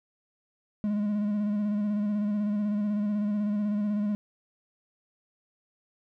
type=tone with vibrato; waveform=triangle; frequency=207.7 Hz; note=G#3; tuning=in tune; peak=-23 dBFS; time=0.84-4.15 s; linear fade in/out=0 ms; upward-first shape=square; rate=16 Hz; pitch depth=28 cents each way; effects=none